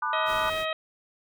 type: chord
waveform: sine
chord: B minor seventh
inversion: third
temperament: equal with one note detuned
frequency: 880 / 987.8 / 1198.6 / 1480 Hz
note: A5 / B5 / D6 / F#6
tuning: 0 / 0 / +35 / 0 cents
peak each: -33 / -32 / -29 / -32 dBFS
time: 0.02-0.5 s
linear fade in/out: 5 ms
type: harmonic tone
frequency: 634 Hz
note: D#5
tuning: 32 cents sharp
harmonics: 1 / 2 / 3 / 4 / 5 / 6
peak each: -30 / -33 / -35 / -36 / -37 / -38 dBFS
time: 0.13-0.73 s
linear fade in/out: 2 ms
type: noise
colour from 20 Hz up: pink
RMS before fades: -41 dBFS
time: 0.25-0.66 s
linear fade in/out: 50 ms
effects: none